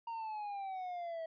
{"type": "exponential sweep", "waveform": "triangle", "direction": "down", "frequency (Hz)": [932.3, 644], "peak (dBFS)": -37, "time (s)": [0.07, 1.26], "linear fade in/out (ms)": 5, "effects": ["resampled to 11025 Hz"]}